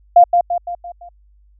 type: tone with echo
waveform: sine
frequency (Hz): 698.5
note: F5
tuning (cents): 0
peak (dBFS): -3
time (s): 0.16-0.24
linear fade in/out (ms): 5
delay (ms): 170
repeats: 5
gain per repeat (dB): -6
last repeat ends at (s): 1.09
effects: added 50 Hz sine -48 dBFS peak until 1.59 s